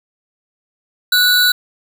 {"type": "tone pair together", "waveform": "square", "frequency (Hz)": [1474, 3951], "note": ["F#6", "B7"], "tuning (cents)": [-7, 0], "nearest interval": "octave + perfect fourth", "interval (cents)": 1707, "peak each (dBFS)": [-14, -13], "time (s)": [1.12, 1.52], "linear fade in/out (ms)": 5, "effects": []}